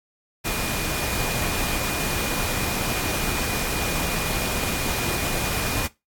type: tone in noise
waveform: sine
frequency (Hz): 2439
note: D#7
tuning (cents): -35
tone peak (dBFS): -33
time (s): 0.44-5.88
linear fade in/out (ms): 20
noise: pink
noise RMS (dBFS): -26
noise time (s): 0.44-5.88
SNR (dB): -10
effects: noise-tail reverb RT60 0.2 s tail -18 dB re dry + AAC 64 kbps